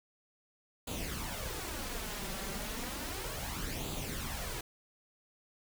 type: noise with flanger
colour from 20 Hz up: pink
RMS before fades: -39 dBFS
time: 0.87-4.61 s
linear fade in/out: 5 ms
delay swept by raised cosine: 0.27 to 5.17 ms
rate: 0.33 Hz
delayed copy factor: +0.6
effects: none